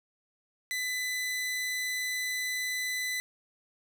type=tone; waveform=sawtooth; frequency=2003 Hz; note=B6; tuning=24 cents sharp; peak=-27 dBFS; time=0.71-3.2 s; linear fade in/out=0 ms; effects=none